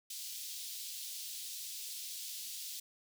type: high-pass noise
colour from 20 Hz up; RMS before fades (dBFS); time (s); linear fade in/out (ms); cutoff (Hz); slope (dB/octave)
pink; -44; 0.1-2.8; 5; 3500; 24
effects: none